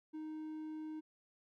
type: tone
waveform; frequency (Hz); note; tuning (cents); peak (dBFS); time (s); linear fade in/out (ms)
triangle; 311.1; D#4; 0; -40; 0.13-1.01; 20
effects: none